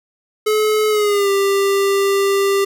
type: tone with pitch glide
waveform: square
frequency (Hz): 428.8 to 395.5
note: A4 to G4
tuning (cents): -45 to +15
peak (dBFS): -14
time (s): 0.46-2.65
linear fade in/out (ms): 10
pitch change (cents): -140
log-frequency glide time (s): 0.89-1.3
effects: none